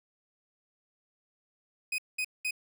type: tone bursts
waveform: 40% pulse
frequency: 2504 Hz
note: D#7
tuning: 10 cents sharp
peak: -28 dBFS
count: 3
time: 1.92-2.509 s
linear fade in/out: 5 ms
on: 63 ms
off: 200 ms
effects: none